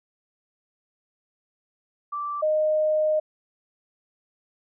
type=tone pair in turn; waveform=sine; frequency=1169 / 617.1 Hz; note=D6 / D#5; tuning=-8 / -14 cents; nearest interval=major seventh; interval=1106 cents; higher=first; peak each=-27 / -19 dBFS; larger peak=second; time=2.12-2.42 / 2.42-3.2 s; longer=second; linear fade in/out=10 ms; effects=none